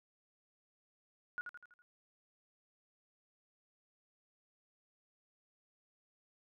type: tone with echo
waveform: sine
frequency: 1447 Hz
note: F#6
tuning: 39 cents flat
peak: -36 dBFS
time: 1.38-1.41 s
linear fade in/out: 0 ms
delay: 82 ms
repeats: 5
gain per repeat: -6 dB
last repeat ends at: 1.82 s
effects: none